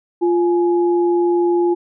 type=tone pair together; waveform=sine; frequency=348.7 / 841 Hz; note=F4 / G#5; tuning=-3 / +22 cents; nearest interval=octave + minor third; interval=1525 cents; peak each=-13 / -24 dBFS; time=0.21-1.75 s; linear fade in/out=20 ms; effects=none